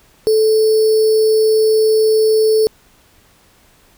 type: tone with sample-and-hold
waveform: sine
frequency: 436.5 Hz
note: A4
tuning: 14 cents flat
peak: -9 dBFS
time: 0.27-2.67 s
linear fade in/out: 0 ms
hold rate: 4900 Hz
effects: pink hiss -51 dBFS RMS until 3.97 s